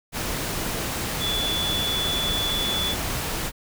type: tone in noise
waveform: sine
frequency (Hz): 3444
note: A7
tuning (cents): -38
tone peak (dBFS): -24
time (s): 1.19-2.96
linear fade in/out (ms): 50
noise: pink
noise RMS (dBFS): -28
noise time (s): 0.12-3.52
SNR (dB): +1
effects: none